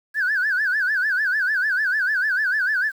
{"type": "tone with vibrato", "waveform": "sine", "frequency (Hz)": 1600, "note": "G6", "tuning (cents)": 35, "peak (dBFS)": -17, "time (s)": [0.14, 2.92], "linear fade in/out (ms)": 50, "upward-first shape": "sine", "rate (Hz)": 6.7, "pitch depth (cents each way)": 170, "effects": ["tanh soft clip ceiling -15 dBFS", "8-bit"]}